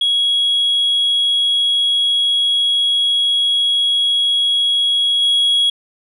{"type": "tone with level steps", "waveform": "sine", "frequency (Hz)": 3322, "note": "G#7", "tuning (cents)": 0, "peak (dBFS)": [-11, -9], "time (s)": [0.01, 5.7], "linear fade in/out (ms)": 5, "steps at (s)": 5.21, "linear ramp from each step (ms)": 20, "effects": ["tanh soft clip ceiling -10 dBFS"]}